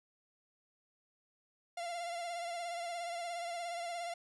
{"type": "tone with vibrato", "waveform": "45% pulse", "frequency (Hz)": 690, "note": "F5", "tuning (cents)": -21, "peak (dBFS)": -38, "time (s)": [1.77, 4.14], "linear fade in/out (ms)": 5, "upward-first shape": "sine", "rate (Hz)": 17, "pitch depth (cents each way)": 38, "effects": ["resampled to 24000 Hz"]}